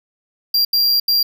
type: tone bursts at uneven times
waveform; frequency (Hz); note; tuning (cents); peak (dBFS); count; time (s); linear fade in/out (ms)
square; 4757; D8; +21; -13; 3; 0.54-0.65 / 0.73-1 / 1.08-1.23; 5
effects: none